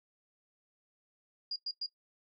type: tone bursts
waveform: sine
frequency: 4845 Hz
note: D#8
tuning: 47 cents flat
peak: -33 dBFS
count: 3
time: 1.51-1.863 s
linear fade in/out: 5 ms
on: 51 ms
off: 100 ms
effects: noise-tail reverb RT60 0.1 s tail -18 dB re dry